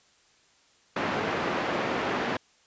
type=band-pass noise; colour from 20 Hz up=pink; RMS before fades=-29 dBFS; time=0.96-2.37 s; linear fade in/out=5 ms; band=240 to 2100 Hz; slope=12 dB/octave; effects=white hiss -62 dBFS RMS until 2.66 s + resampled to 16000 Hz